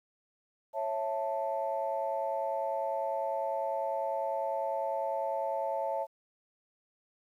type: chord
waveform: sine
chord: A major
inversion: first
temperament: just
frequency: 550 / 660 / 880 Hz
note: C#5 / E5 / A5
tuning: -14 / +2 / 0 cents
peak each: -34 dBFS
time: 0.73-6.07 s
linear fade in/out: 50 ms
effects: tanh soft clip ceiling -21 dBFS + 11-bit